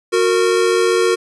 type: tone pair together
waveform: square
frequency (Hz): 366 / 461.1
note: F#4 / A#4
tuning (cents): -19 / -19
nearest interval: major third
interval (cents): 400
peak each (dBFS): -16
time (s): 0.12-1.16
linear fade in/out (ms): 20
effects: resampled to 24000 Hz